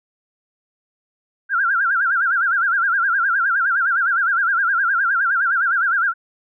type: tone with vibrato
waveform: sine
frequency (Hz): 1480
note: F#6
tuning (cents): 0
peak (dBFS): -15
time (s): 1.49-6.14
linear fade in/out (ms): 50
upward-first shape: sine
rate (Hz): 9.7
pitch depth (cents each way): 170
effects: none